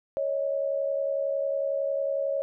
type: tone pair together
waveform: sine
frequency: 554.4 / 625.4 Hz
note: C#5 / D#5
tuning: 0 / +9 cents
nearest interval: major second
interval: 209 cents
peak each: -26 / -31 dBFS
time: 0.17-2.42 s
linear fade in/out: 0 ms
effects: none